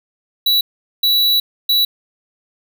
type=tone bursts at uneven times; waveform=square; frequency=3931 Hz; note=B7; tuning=9 cents flat; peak=-12 dBFS; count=3; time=0.46-0.61 / 1.03-1.4 / 1.69-1.85 s; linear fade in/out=5 ms; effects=none